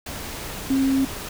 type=tone in noise; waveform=sine; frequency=268.5 Hz; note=C4; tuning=45 cents sharp; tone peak=-17 dBFS; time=0.7-1.05 s; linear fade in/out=5 ms; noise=pink; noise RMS=-33 dBFS; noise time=0.06-1.29 s; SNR=+13 dB; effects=none